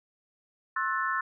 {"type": "chord", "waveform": "sine", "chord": "F# half-diminished seventh", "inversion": "second", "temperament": "equal with one note detuned", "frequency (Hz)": [1070.3, 1318.5, 1480, 1760], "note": ["C6", "E6", "F#6", "A6"], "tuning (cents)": [39, 0, 0, 0], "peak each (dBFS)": [-31, -32, -34, -32], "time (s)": [0.76, 1.21], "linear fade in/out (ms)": 5, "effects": []}